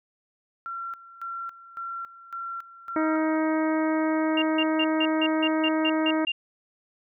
sine tone with tremolo, 1364 Hz, F6, 41 cents flat, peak -31 dBFS, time 0.66-3.36 s, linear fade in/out 0 ms, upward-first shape square, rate 1.8 Hz, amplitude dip 80%
harmonic tone, 314.7 Hz, D#4, 20 cents sharp, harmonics 1 / 2 / 3 / 4 / 5 / 6 / 7, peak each -23 / -29 / -33 / -35 / -37 / -39 / -40 dBFS, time 2.96-6.25 s, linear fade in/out 2 ms
sine tone bursts, 2794 Hz, F7, in tune, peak -23 dBFS, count 10, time 4.37-6.32 s, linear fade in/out 5 ms, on 51 ms, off 160 ms
effects none

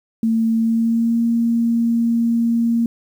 sine tone with pitch glide, 225.6 to 232.3 Hz, A3 to A#3, +44 to -6 cents, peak -14 dBFS, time 0.23-2.86 s, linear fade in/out 2 ms, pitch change +50 cents, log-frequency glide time 0.54-1.21 s, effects 8-bit

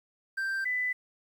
triangle / sine tone pair in turn, 1571 / 1997.1 Hz, G6 / B6, +3 / +19 cents, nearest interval major third, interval 416 cents, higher second, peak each -27 dBFS, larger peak neither, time 0.37-0.65 / 0.65-0.93 s, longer neither, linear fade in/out 10 ms, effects 10-bit

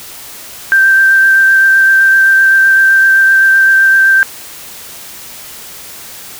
sine tone with vibrato, 1568 Hz, G6, in tune, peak -4 dBFS, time 0.72-4.23 s, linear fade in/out 0 ms, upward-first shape triangle, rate 7.8 Hz, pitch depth 14 cents each way, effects white hiss -30 dBFS RMS until 6.39 s

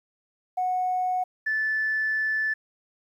sine tone pair in turn, 735 / 1748.1 Hz, F#5 / A6, -12 / -12 cents, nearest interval octave + minor third, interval 1500 cents, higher second, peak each -22 dBFS, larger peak neither, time 0.57-1.24 / 1.46-2.54 s, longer second, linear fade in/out 10 ms, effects tanh soft clip ceiling -18 dBFS + 10-bit

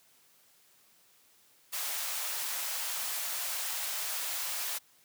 white high-pass noise, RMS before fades -35 dBFS, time 1.72-4.79 s, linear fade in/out 20 ms, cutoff 600 Hz, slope 24 dB/octave, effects white hiss -64 dBFS RMS until 5.04 s + high-pass 100 Hz 12 dB/octave

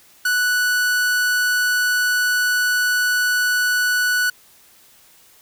45% pulse tone, 1480 Hz, F#6, in tune, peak -16 dBFS, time 0.25-4.3 s, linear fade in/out 5 ms, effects white hiss -51 dBFS RMS until 5.41 s

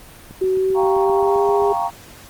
click train, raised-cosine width 3 ms, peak -24 dBFS, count 11, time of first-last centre 0.31-1.622 s, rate 7.62 Hz
sine tone with pitch glide, 375.5 to 404.8 Hz, F#4 to G#4, +26 to -44 cents, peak -15 dBFS, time 0.41-1.73 s, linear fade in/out 10 ms, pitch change +130 cents, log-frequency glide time 0.52-1.52 s
sine chord, G half-diminished seventh, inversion third, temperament equal, 698.5 / 784 / 932.3 / 1108.7 Hz, F5 / G5 / Bb5 / Db6, 0 / 0 / 0 / 0 cents, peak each -23 / -24 / -22 / -27 dBFS, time 0.74-1.91 s, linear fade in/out 50 ms
effects pink hiss -42 dBFS RMS until 2.29 s + Opus 32 kbps

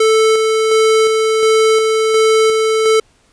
square tone with tremolo, 440 Hz, A4, in tune, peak -9 dBFS, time 0-3 s, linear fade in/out 5 ms, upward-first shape square, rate 1.4 Hz, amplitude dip 30%, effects pink hiss -54 dBFS RMS until 3.32 s + resampled to 22050 Hz

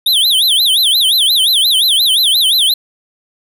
square tone with vibrato, 3520 Hz, A7, in tune, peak -9 dBFS, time 0.06-2.74 s, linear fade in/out 5 ms, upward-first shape sine, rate 5.7 Hz, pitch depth 260 cents each way, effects none

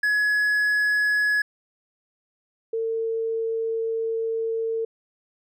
triangle / sine tone pair in turn, 1688 / 451.4 Hz, G#6 / A4, +28 / +44 cents, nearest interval octave + major seventh, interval 2284 cents, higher first, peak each -17 / -23 dBFS, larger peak first, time 0.03-1.42 / 2.73-4.85 s, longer second, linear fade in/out 5 ms, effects none

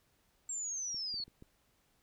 sine linear sweep, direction down, 7540 to 4288 Hz, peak -36 dBFS, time 0.49-1.24 s, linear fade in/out 5 ms
clicks, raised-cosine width 3 ms, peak -42 / -41 / -47 / -43 / -39 dBFS, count 5, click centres 0.945 / 1.142 / 1.201 / 1.28 / 1.424 s
effects pink hiss -73 dBFS RMS until 2.02 s

